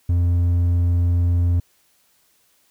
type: tone with hard clipping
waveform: sine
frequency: 87.31 Hz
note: F2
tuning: in tune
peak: -16 dBFS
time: 0.09-1.6 s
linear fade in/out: 5 ms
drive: 3 dB
effects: white hiss -61 dBFS RMS until 2.7 s